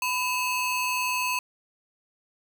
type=ring-modulated tone; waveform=40% pulse; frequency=1792 Hz; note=A6; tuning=31 cents sharp; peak=-21 dBFS; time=0.02-1.39 s; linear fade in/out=2 ms; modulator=790 Hz; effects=none